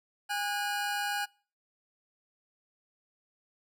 25% pulse tone pair together, 816 / 1459.4 Hz, G#5 / F#6, -31 / -24 cents, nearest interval minor seventh, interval 1007 cents, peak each -28 / -32 dBFS, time 0.29-1.26 s, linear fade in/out 20 ms, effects noise-tail reverb RT60 0.4 s tail -25 dB re dry

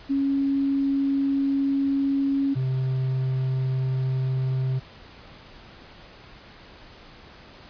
sine / triangle tone pair in turn, 275.7 / 130.68 Hz, C#4 / C3, -9 / -2 cents, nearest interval octave + minor second, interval 1293 cents, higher first, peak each -20 / -20 dBFS, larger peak neither, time 0.09-2.55 / 2.55-4.8 s, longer first, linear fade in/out 20 ms, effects pink hiss -47 dBFS RMS until 7.69 s + resampled to 11025 Hz

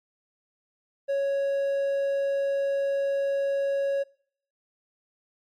triangle tone, 554.4 Hz, C#5, in tune, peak -21 dBFS, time 1.08-4.04 s, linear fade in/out 20 ms, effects noise-tail reverb RT60 0.6 s tail -24 dB re dry + MP3 64 kbps

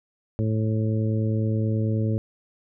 harmonic tone, 109.5 Hz, A2, 8 cents flat, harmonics 1 / 2 / 3 / 4 / 5, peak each -22 / -28 / -32 / -34 / -36 dBFS, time 0.39-2.18 s, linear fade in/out 0 ms, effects none

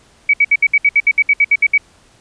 sine tone bursts, 2273 Hz, C#7, 43 cents sharp, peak -7 dBFS, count 14, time 0.29-1.779 s, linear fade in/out 5 ms, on 46 ms, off 65 ms, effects pink hiss -50 dBFS RMS until 2.2 s + resampled to 22050 Hz

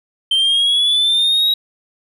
sine exponential sweep, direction up, 3116 to 3840 Hz, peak -9 dBFS, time 0.31-1.54 s, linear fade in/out 5 ms, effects tanh soft clip ceiling -11 dBFS

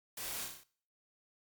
white noise with echo, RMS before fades -43 dBFS, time 0.17-0.45 s, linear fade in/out 5 ms, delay 31 ms, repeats 6, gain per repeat -3 dB, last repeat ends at 0.636 s, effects noise-tail reverb RT60 0.5 s tail -20 dB re dry + Opus 48 kbps

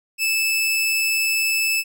sawtooth tone, 2624 Hz, E7, 9 cents flat, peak -15 dBFS, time 0.18-1.84 s, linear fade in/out 50 ms, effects none

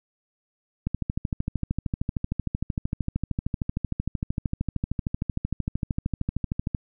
click train, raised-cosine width 5 ms, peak -13 dBFS, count 78, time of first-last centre 0.87-6.748 s, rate 13.1 Hz, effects none

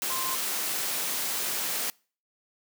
sine tone in noise, 1046.5 Hz, C6, in tune, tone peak -33 dBFS, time 0.1-0.35 s, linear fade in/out 0 ms, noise white, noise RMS -30 dBFS, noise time 0.02-1.9 s, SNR -6 dB, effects noise-tail reverb RT60 0.4 s tail -26 dB re dry + high-pass 200 Hz 12 dB/octave

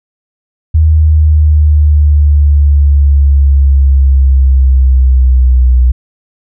sine exponential sweep, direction down, 78.7 to 61.9 Hz, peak -3 dBFS, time 0.74-5.92 s, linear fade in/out 10 ms, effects none

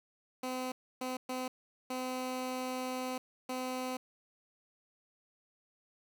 15% pulse tone bursts at uneven times, 255.7 Hz, C4, 40 cents flat, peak -29 dBFS, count 5, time 0.43-0.72 / 1.01-1.17 / 1.29-1.48 / 1.9-3.18 / 3.49-3.97 s, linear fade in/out 5 ms, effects none

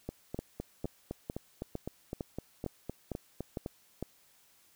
two click trains, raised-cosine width 2 ms, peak -22 / -23 dBFS, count 9 / 15, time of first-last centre 0.39-4.026 / 0.09-3.661 s, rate 2.2 / 3.92 Hz, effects white hiss -65 dBFS RMS until 4.75 s

